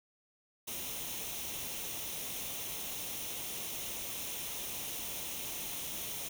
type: noise with comb filter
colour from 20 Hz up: white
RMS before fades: -40 dBFS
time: 0.67-6.29 s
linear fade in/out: 10 ms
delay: 0.32 ms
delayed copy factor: +0.55
effects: none